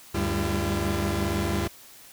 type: tone cluster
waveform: sawtooth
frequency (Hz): 75 / 97.1 / 200.2 / 339.9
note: D2 / G2 / G3 / F4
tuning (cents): +37 / -16 / +37 / -47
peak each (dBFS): -26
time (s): 0.14-1.68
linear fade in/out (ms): 10
effects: white hiss -49 dBFS RMS until 2.12 s